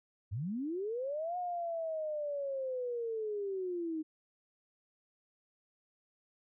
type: linear two-way sweep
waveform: sine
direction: up then down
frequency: 86.5 to 725 to 308 Hz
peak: -34 dBFS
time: 0.31-4.03 s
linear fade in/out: 20 ms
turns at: 1.37 s
effects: none